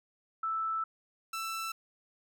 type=tone pair in turn; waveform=sine / sawtooth; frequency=1318.5 / 1329.2 Hz; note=E6 / E6; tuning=0 / +14 cents; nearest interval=unison; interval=14 cents; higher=second; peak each=-30 / -31 dBFS; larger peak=first; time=0.43-0.84 / 1.33-1.72 s; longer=first; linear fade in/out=5 ms; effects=none